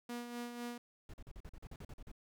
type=tone with tremolo; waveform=sawtooth; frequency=240 Hz; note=B3; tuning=49 cents flat; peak=-36 dBFS; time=0.09-0.78 s; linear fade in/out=5 ms; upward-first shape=sine; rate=4 Hz; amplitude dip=50%
type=noise bursts; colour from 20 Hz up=brown; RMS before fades=-49 dBFS; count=12; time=1.09-2.116 s; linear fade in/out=2 ms; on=47 ms; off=42 ms
effects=none